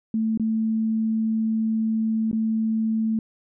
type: tone with dropouts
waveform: sine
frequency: 221.4 Hz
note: A3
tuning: 11 cents sharp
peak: -20 dBFS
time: 0.14-3.19 s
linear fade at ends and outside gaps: 2 ms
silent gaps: 0.375-0.397 / 2.314-2.329 s
effects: none